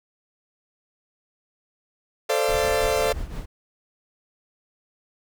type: chord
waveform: 40% pulse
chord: D minor seventh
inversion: second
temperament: equal with one note detuned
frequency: 440 / 523.3 / 587.3 / 684.1 Hz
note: A4 / C5 / D5 / F5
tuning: 0 / 0 / 0 / -36 cents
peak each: -24 / -25 / -25 / -26 dBFS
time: 2.29-3.13 s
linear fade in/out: 10 ms
type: noise with tremolo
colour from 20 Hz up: brown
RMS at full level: -29 dBFS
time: 2.48-3.46 s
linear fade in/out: 10 ms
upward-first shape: triangle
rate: 5.9 Hz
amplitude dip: 70%
effects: none